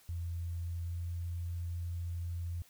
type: tone with pitch glide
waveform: sine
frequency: 85.2 to 86.04 Hz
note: F2 to F2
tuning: -42 to -25 cents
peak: -35 dBFS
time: 0.09-2.62 s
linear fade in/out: 0 ms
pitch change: +17 cents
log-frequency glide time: 0.85-0.97 s
effects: white hiss -63 dBFS RMS until 2.69 s